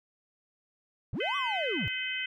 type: linear two-way sweep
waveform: triangle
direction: up then down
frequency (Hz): 73.42 to 1175 to 73.42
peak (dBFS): -29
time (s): 1.13-1.88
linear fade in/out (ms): 0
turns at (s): 1.36
type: harmonic tone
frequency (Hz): 511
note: C5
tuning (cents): -41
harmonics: 3 / 4 / 5 / 6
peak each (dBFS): -39 / -35 / -37 / -36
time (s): 1.2-2.26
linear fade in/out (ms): 5
effects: none